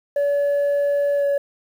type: tone with pitch glide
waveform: sine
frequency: 571 to 565.1 Hz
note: D5 to C#5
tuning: -49 to +33 cents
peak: -14 dBFS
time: 0.16-1.38 s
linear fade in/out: 5 ms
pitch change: -18 cents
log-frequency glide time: 1.16-1.25 s
effects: tanh soft clip ceiling -16 dBFS + 8-bit